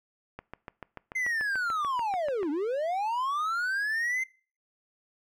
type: click train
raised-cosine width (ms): 0.5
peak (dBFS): -24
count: 15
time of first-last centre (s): 0.39-2.431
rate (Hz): 6.86
type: linear two-way sweep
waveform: triangle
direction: down then up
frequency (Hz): 2093 to 277.2 to 2093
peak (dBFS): -25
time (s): 1.15-4.24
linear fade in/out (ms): 10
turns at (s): 2.5
effects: noise-tail reverb RT60 0.4 s tail -23 dB re dry